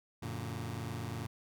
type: chord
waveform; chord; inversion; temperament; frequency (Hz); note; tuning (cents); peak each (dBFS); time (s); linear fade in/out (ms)
sawtooth; Gb augmented; none; just; 92.5 / 115.62 / 144.53; Gb2 / Bb2 / D3; 0 / -14 / -27; -39 / -36 / -40; 0.22-1.27; 10
effects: none